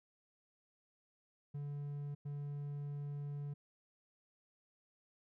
triangle tone bursts at uneven times, 144.1 Hz, D3, 33 cents flat, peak -38 dBFS, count 2, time 1.54-2.15 / 2.25-3.54 s, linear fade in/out 10 ms, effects none

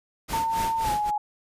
pink noise with tremolo, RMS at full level -31 dBFS, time 0.28-1.11 s, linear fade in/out 20 ms, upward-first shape sine, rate 3.7 Hz, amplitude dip 90%
sine tone with pitch glide, 903 to 837.7 Hz, A5 to G#5, +45 to +15 cents, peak -23 dBFS, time 0.33-1.18 s, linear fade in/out 5 ms, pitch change -130 cents, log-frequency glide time 0.82-0.91 s
effects resampled to 32000 Hz

